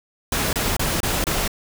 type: noise bursts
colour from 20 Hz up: pink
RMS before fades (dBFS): -22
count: 5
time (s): 0.32-1.478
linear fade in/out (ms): 2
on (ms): 210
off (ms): 27
effects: none